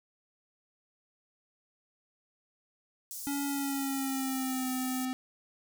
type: high-pass noise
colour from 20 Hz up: pink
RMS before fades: -41 dBFS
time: 3.11-5.05 s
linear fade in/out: 0 ms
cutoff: 6200 Hz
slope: 24 dB/octave
type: tone with pitch glide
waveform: square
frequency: 282.1 to 257.2 Hz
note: C#4 to C4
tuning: +30 to -30 cents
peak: -32 dBFS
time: 3.27-5.13 s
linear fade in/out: 0 ms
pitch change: -160 cents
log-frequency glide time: 3.47-4.68 s
effects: none